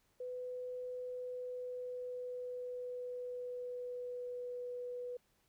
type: tone with pitch glide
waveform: sine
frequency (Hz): 500 to 492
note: B4 to B4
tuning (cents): +21 to -7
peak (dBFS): -40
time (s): 0.2-5.17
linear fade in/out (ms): 5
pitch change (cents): -28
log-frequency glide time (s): 0.99-4.61
effects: pink hiss -75 dBFS RMS until 5.48 s